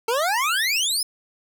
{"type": "exponential sweep", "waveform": "25% pulse", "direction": "up", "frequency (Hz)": [440, 5300], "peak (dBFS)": -16, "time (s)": [0.08, 1.03], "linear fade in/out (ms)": 5, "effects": []}